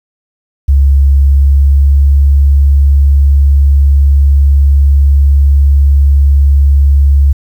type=tone with pitch glide; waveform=sine; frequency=69.1 to 69.98 Hz; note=C#2 to C#2; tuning=-5 to +17 cents; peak=-3 dBFS; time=0.68-7.33 s; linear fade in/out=10 ms; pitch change=+22 cents; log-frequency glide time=1.15-2.01 s; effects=7-bit